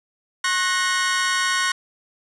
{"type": "chord", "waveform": "sawtooth", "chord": "F# major", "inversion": "second", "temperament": "equal with one note detuned", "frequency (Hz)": [1080.9, 1480, 1864.7], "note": ["C#6", "F#6", "A#6"], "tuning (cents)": [-44, 0, 0], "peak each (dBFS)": -20, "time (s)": [0.44, 1.72], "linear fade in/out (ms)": 5, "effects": ["resampled to 22050 Hz", "7-bit"]}